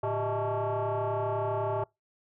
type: tone with frequency modulation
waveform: sine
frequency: 110 Hz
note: A2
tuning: in tune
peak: -26 dBFS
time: 0.03-1.84 s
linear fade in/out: 5 ms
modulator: 252 Hz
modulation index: 3.6
effects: noise-tail reverb RT60 0.2 s tail -26 dB re dry + tanh soft clip ceiling -23 dBFS

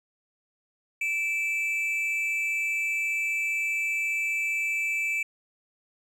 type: tone pair together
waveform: triangle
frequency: 2331 / 2616 Hz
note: D7 / E7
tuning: -14 / -14 cents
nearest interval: major second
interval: 200 cents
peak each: -25 / -29 dBFS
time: 1.01-5.23 s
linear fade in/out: 5 ms
effects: none

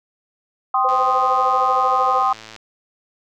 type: chord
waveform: sine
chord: C minor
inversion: second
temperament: equal with one note detuned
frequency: 778.1 / 1046.5 / 1244.5 Hz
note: G5 / C6 / Eb6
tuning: -13 / 0 / 0 cents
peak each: -19 dBFS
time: 0.74-2.33 s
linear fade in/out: 5 ms
type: tone with tremolo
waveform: sine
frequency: 514 Hz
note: C5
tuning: 31 cents flat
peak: -21 dBFS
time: 0.84-2.23 s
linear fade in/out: 10 ms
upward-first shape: sine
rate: 13 Hz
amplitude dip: 85%
type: click train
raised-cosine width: 0.2 ms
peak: -20 dBFS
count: 185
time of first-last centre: 0.89-2.563 s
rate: 110 Hz
effects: none

